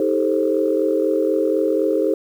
sine chord, A half-diminished seventh, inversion second, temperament just, 316.8 / 396 / 440 / 528 Hz, Eb4 / G4 / A4 / C5, +31 / +18 / 0 / +16 cents, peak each -21 dBFS, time 0-2.14 s, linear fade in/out 2 ms, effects tanh soft clip ceiling -5 dBFS + 8-bit

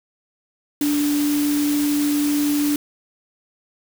sine tone in noise, 292.2 Hz, D4, 9 cents flat, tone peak -17 dBFS, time 0.81-2.76 s, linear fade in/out 2 ms, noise white, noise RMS -29 dBFS, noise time 0.81-2.76 s, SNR +9 dB, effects none

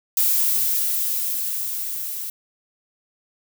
violet noise with level ramp, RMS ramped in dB -18 to -30 dBFS, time 0.17-2.3 s, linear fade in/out 2 ms, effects none

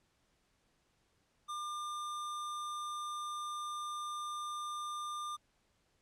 square tone, 1200 Hz, D6, 37 cents sharp, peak -39 dBFS, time 1.48-5.37 s, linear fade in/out 20 ms, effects pink hiss -75 dBFS RMS until 6.01 s + low-pass 9000 Hz 12 dB/octave

